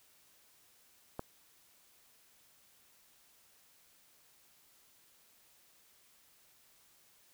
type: click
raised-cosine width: 1 ms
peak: -24 dBFS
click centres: 1.194 s
effects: white hiss -66 dBFS RMS until 7.33 s